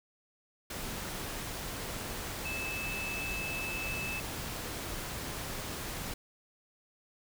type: tone in noise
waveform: sine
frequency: 2617 Hz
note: E7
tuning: 13 cents flat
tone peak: -36 dBFS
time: 2.45-4.2 s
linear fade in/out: 5 ms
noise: pink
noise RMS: -39 dBFS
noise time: 0.7-6.14 s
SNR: 0 dB
effects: none